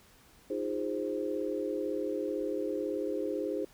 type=chord; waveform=sine; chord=F minor seventh; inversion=third; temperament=equal with one note detuned; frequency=311.1 / 349.2 / 409.4 / 523.3 Hz; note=Eb4 / F4 / Ab4 / C5; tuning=0 / 0 / -25 / 0 cents; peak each=-36 / -39 / -35 / -36 dBFS; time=0.5-3.65 s; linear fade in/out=5 ms; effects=pink hiss -60 dBFS RMS until 3.73 s